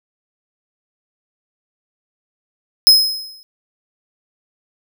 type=tone with exponential decay; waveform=45% pulse; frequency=5120 Hz; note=D#8; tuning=49 cents sharp; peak=-3 dBFS; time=2.87-3.43 s; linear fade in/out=0 ms; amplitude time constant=120 ms; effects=none